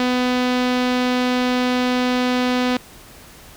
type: tone with low-pass filter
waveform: sawtooth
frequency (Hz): 250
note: B3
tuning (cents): +21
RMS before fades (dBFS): -19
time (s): 0-2.77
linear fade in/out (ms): 2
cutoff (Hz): 4100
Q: 1.4
effects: pink hiss -43 dBFS RMS until 3.56 s